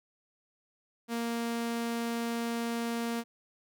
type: tone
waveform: sawtooth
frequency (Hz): 233.1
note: A#3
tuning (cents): 0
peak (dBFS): -27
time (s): 1.08-3.24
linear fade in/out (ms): 50
effects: none